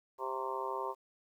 harmonic tone with a mistuned harmonic, 131.5 Hz, C3, 9 cents sharp, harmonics 3 / 4 / 5 / 6 / 7 / 8 / 9, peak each -41 / -43 / -46 / -50 / -39 / -40 / -47 dBFS, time 0.18-0.95 s, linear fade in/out 50 ms, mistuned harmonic 9, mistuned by -54 cents, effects 11-bit

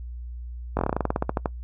slowing click train, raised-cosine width 1 ms, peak -9 dBFS, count 16, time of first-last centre 0.77-1.458 s, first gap 20 ms, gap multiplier 1.11, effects noise-tail reverb RT60 0.1 s tail -23 dB re dry + added 60 Hz sine -33 dBFS peak until 1.63 s

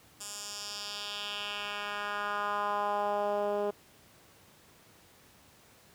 10% pulse tone with band-pass filter sweep, 205.4 Hz, G#3, 19 cents flat, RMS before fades -34 dBFS, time 0.2-3.71 s, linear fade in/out 10 ms, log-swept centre 7900 to 460 Hz, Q 2, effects pink hiss -59 dBFS RMS until 5.94 s + high-pass 80 Hz 12 dB/octave

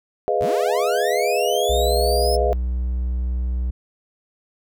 sine chord, F half-diminished seventh, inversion first, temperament equal, 415.3 / 493.9 / 622.3 / 698.5 Hz, Ab4 / Cb5 / Eb5 / F5, 0 / 0 / 0 / 0 cents, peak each -23 dBFS, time 0.28-2.53 s, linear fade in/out 0 ms
sawtooth linear sweep, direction up, 34.65 to 5290 Hz, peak -23 dBFS, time 0.4-2.37 s, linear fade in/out 20 ms
triangle tone, 61.8 Hz, B1, 2 cents sharp, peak -18 dBFS, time 1.69-3.71 s, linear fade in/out 10 ms
effects none

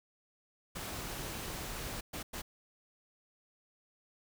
pink noise bursts at uneven times, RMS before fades -41 dBFS, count 3, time 0.75-2.01 / 2.13-2.23 / 2.33-2.42 s, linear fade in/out 10 ms, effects none

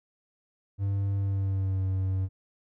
triangle tone with pitch glide, 99 to 94.8 Hz, G2 to F#2, +18 to +43 cents, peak -23 dBFS, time 0.78-2.29 s, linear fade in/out 50 ms, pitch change -75 cents, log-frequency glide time 1.16-1.83 s, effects none

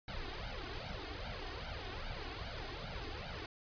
pink noise with flanger, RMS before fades -43 dBFS, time 0.08-3.46 s, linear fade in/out 2 ms, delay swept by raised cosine 1.3 to 2.8 ms, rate 2.5 Hz, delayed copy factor +0.95, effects resampled to 11025 Hz

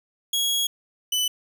sawtooth tone pair in turn, 3320 / 2993 Hz, G#7 / F#7, -1 / +19 cents, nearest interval major second, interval 180 cents, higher first, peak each -18 / -18 dBFS, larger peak neither, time 0.33-0.67 / 1.12-1.28 s, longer first, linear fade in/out 5 ms, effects none

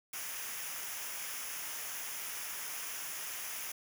white noise with comb filter, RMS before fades -41 dBFS, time 0.13-3.72 s, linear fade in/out 5 ms, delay 0.24 ms, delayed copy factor -0.65, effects none

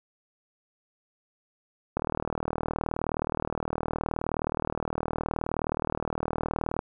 click train, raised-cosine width 1 ms, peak -14 dBFS, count 190, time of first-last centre 1.97-6.791 s, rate 39.2 Hz, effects none

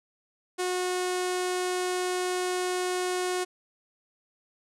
sawtooth tone with low-pass filter, 363.7 Hz, F#4, 30 cents flat, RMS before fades -29 dBFS, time 0.58-3.45 s, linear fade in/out 20 ms, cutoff 9200 Hz, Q 1.8, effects none

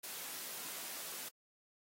white noise with comb filter, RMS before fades -45 dBFS, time 0.03-1.29 s, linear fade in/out 10 ms, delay 18 ms, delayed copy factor +0.5, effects high-pass 200 Hz 12 dB/octave + AAC 48 kbps

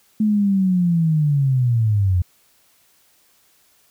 sine linear sweep, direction down, 217 to 86.8 Hz, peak -14 dBFS, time 0.2-2.22 s, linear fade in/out 5 ms, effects white hiss -58 dBFS RMS until 3.9 s

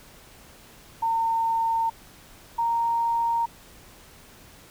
sine tone pair in turn, 910 / 928.6 Hz, A#5 / A#5, -42 / -7 cents, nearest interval unison, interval 35 cents, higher second, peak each -21 dBFS, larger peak neither, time 1.02-1.9 / 2.58-3.46 s, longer neither, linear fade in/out 10 ms, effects pink hiss -50 dBFS RMS until 4.7 s

